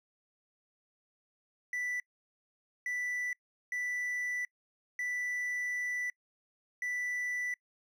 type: tone bursts at uneven times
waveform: triangle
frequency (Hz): 1975.5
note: B6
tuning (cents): 0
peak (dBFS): -31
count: 5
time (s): 1.73-2 / 2.86-3.33 / 3.72-4.45 / 4.99-6.1 / 6.82-7.54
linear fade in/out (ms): 2
effects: noise-tail reverb RT60 0.1 s tail -26 dB re dry